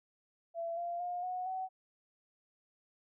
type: tone with pitch steps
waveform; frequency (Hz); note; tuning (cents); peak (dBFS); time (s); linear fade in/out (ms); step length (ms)
sine; 672 / 691.3 / 711.1 / 731.6 / 752.6; E5 / F5 / F5 / F#5 / F#5; +33 / -18 / +31 / -20 / +29; -35; 0.54-1.69; 50; 230
effects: none